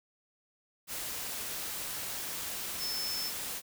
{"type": "tone in noise", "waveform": "sine", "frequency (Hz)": 5274, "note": "E8", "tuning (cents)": 0, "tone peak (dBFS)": -34, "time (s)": [2.78, 3.32], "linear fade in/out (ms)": 50, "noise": "white", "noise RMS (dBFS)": -38, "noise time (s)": [0.87, 3.62], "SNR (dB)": 1, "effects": []}